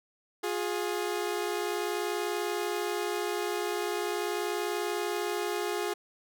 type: tone pair together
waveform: sawtooth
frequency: 354.9 / 415.3 Hz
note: F4 / G#4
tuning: +28 / 0 cents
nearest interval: minor third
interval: 272 cents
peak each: -29 / -28 dBFS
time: 0.43-5.94 s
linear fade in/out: 10 ms
effects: none